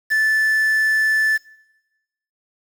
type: tone with quantisation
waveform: triangle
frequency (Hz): 1752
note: A6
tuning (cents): -8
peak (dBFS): -13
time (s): 0.1-1.38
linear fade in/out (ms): 20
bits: 6
effects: noise-tail reverb RT60 1.0 s tail -21 dB re dry